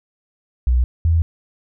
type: tone pair in turn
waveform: sine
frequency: 61.74 / 82.41 Hz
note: B1 / E2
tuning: 0 / 0 cents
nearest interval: perfect fourth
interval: 500 cents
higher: second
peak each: -12 dBFS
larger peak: neither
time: 0.67-0.84 / 1.05-1.22 s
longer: neither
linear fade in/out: 0 ms
effects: none